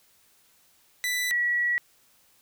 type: tone pair in turn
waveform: sawtooth / sine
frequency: 1982 / 1931.1 Hz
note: B6 / B6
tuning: +6 / -39 cents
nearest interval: unison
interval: 45 cents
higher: first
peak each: -22 dBFS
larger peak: neither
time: 1.04-1.31 / 1.31-1.78 s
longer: second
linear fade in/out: 0 ms
effects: white hiss -62 dBFS RMS until 2.41 s